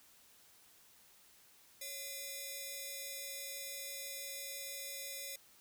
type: ring-modulated tone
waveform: 5% pulse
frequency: 1494 Hz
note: F#6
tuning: 16 cents sharp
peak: -28 dBFS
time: 1.81-5.36 s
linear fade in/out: 5 ms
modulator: 939 Hz
effects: white hiss -64 dBFS RMS until 5.6 s